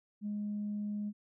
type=tone; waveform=sine; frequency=207.7 Hz; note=G#3; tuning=in tune; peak=-33 dBFS; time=0.21-1.13 s; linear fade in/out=50 ms; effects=tanh soft clip ceiling -30 dBFS